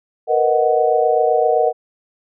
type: chord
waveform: sine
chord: B major seventh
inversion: third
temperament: equal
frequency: 466.2 / 493.9 / 622.3 / 740 Hz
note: A#4 / B4 / D#5 / F#5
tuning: 0 / 0 / 0 / 0 cents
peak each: -17 / -21 / -18 / -17 dBFS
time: 0.27-1.73 s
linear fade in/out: 50 ms
effects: none